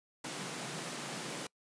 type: high-pass noise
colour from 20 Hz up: pink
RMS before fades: -41 dBFS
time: 0.24-1.47 s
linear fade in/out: 5 ms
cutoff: 130 Hz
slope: 96 dB/octave
effects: noise-tail reverb RT60 0.1 s tail -25 dB re dry + resampled to 22050 Hz